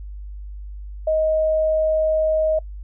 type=tone; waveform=sine; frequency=628 Hz; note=D#5; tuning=16 cents sharp; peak=-16 dBFS; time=1.07-2.59 s; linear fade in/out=5 ms; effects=noise-tail reverb RT60 0.1 s tail -25 dB re dry + added 50 Hz sine -31 dBFS peak until 2.83 s